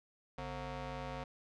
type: ring-modulated tone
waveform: 15% pulse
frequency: 196 Hz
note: G3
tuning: in tune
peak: -31 dBFS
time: 0.38-1.24 s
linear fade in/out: 5 ms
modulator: 336 Hz
effects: low-pass 4000 Hz 12 dB/octave

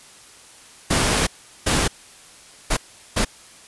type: noise bursts at uneven times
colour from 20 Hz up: pink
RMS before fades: -19 dBFS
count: 4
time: 0.9-1.27 / 1.66-1.88 / 2.7-2.77 / 3.16-3.25 s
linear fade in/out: 10 ms
effects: white hiss -46 dBFS RMS until 3.67 s + resampled to 24000 Hz

